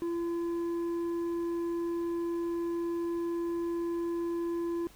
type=tone with tanh clipping; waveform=sine; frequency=340 Hz; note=F4; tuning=46 cents flat; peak=-31 dBFS; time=0.02-4.87 s; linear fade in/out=0 ms; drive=6 dB; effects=added 50 Hz sine -61 dBFS peak until 4.95 s + pink hiss -57 dBFS RMS until 4.95 s